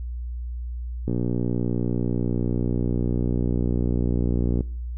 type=click train; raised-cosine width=3 ms; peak=-11 dBFS; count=213; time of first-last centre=1.08-4.607 s; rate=60.1 Hz; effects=noise-tail reverb RT60 0.6 s tail -25 dB re dry + added 60 Hz sine -28 dBFS peak until 4.97 s